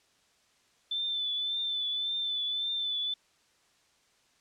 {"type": "tone with vibrato", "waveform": "sine", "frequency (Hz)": 3520, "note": "A7", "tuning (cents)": 0, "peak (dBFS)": -29, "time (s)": [0.91, 3.14], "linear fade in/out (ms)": 5, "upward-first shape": "triangle", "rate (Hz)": 1.8, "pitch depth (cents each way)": 43, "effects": ["white hiss -67 dBFS RMS until 4.4 s", "low-pass 7000 Hz 12 dB/octave"]}